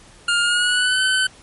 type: tone with pitch glide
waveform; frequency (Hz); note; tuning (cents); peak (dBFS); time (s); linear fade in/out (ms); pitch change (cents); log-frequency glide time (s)
25% pulse; 1411 to 1521; F6 to F#6; +17 to +47; -12; 0.28-1.27; 5; +130; 0.41-1.01
effects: pink hiss -47 dBFS RMS until 1.42 s + MP3 48 kbps